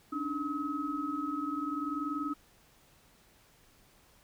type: tone cluster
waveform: sine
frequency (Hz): 280.9 / 301.4 / 1279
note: C#4 / D4 / D#6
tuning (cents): +23 / +45 / +47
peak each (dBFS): -37 / -36 / -36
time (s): 0.12-2.34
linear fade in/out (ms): 10
effects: pink hiss -63 dBFS RMS until 4.23 s